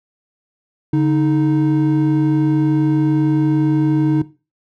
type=tone pair together; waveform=triangle; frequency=144.38 / 311.1 Hz; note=D3 / D#4; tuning=-29 / 0 cents; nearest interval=octave + minor second; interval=1329 cents; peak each=-13 dBFS; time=0.93-4.22 s; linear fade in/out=5 ms; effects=noise-tail reverb RT60 0.3 s tail -17 dB re dry